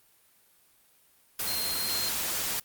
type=tone in noise; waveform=sine; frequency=4186 Hz; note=C8; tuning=in tune; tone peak=-31 dBFS; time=1.47-2.09 s; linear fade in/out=5 ms; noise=white; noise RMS=-31 dBFS; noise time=1.39-2.6 s; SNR=-3 dB; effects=white hiss -63 dBFS RMS until 2.64 s + Opus 32 kbps